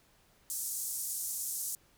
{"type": "band-pass noise", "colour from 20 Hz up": "white", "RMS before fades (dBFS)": -37, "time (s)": [0.5, 1.75], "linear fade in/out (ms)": 0, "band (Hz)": [6500, 13000], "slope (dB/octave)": 24, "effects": ["pink hiss -66 dBFS RMS until 1.97 s"]}